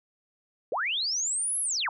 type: linear two-way sweep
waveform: sine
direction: up then down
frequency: 390 to 11250 to 752 Hz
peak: -26 dBFS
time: 0.72-1.89 s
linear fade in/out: 2 ms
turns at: 1.6 s
effects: none